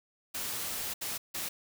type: noise bursts at uneven times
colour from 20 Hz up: white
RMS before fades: -36 dBFS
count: 3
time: 0.34-0.94 / 1.01-1.18 / 1.34-1.49 s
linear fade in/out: 10 ms
effects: none